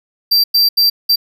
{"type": "tone bursts at uneven times", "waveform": "square", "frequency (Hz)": 4699, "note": "D8", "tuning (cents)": 0, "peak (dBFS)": -9, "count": 4, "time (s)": [[0.31, 0.44], [0.54, 0.69], [0.77, 0.9], [1.09, 1.16]], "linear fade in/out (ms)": 10, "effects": []}